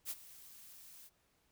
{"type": "noise with ADSR envelope", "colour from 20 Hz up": "blue", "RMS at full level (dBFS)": -39, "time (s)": [0.05, 1.1], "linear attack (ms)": 52, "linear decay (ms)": 43, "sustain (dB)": -17, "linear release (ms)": 40, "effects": ["pink hiss -75 dBFS RMS until 1.51 s"]}